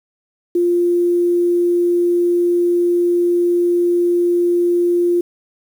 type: tone with quantisation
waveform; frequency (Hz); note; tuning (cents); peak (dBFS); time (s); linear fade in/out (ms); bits
sine; 349.2; F4; 0; -12; 0.55-5.21; 5; 7
effects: none